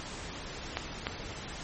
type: clicks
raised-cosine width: 0.3 ms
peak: -14 dBFS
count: 2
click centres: 0.771 / 1.069 s
effects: pink hiss -41 dBFS RMS until 1.63 s + MP3 32 kbps